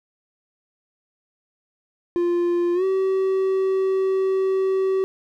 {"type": "tone with pitch glide", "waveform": "triangle", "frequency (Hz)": [348.2, 381.9], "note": ["F4", "G4"], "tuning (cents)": [-5, -45], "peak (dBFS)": -16, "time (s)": [2.16, 5.04], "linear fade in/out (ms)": 0, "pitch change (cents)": 160, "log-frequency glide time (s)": [2.74, 2.84], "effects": []}